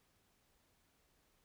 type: silence
effects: pink hiss -75 dBFS RMS until 1.44 s